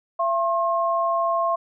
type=tone pair together; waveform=sine; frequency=675.3 / 1072 Hz; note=E5 / C6; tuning=+42 / +42 cents; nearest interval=minor sixth; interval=800 cents; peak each=-22 dBFS; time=0.19-1.56 s; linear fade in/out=10 ms; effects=none